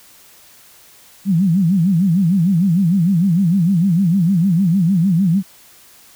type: tone with vibrato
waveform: sine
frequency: 180 Hz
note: F#3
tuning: 47 cents flat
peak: -11 dBFS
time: 1.25-5.43 s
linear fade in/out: 50 ms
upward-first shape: sine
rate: 6.6 Hz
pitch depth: 200 cents each way
effects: white hiss -46 dBFS RMS until 6.15 s